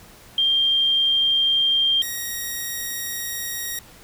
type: tone pair in turn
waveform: sine / 5% pulse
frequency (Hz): 3186 / 1884.6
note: G7 / A#6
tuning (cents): +27 / +18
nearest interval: major sixth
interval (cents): 909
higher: first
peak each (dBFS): -16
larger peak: neither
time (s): 0.38-2.02 / 2.02-3.79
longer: second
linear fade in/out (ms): 2
effects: pink hiss -47 dBFS RMS until 4.03 s